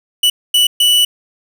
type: tone bursts at uneven times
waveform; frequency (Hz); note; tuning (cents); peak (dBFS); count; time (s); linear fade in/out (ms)
45% pulse; 2960; F#7; 0; -8; 3; 0.23-0.3 / 0.54-0.67 / 0.8-1.05; 5
effects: none